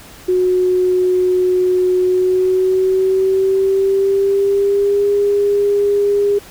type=tone with pitch glide; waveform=sine; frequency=365.9 to 406 Hz; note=F#4 to G#4; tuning=-19 to -39 cents; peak=-11 dBFS; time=0.28-6.39 s; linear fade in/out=10 ms; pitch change=+180 cents; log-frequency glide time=2.03-5.11 s; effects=pink hiss -39 dBFS RMS until 6.5 s